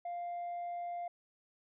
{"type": "tone", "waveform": "sine", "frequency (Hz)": 698.5, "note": "F5", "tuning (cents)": 0, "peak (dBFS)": -35, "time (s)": [0.05, 1.08], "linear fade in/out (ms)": 5, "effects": ["tanh soft clip ceiling -36 dBFS"]}